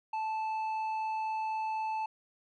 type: tone with low-pass filter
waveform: square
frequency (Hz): 876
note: A5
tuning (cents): -8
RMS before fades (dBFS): -34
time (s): 0.13-2.06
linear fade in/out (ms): 5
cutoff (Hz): 1900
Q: 1.2
effects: none